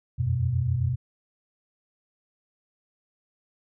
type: tone cluster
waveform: sine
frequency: 85.7 / 93.2 / 124.6 Hz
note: F2 / F#2 / B2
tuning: -32 / +13 / +16 cents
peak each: -30 / -28 / -24 dBFS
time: 0.18-0.96 s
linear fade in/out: 20 ms
effects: none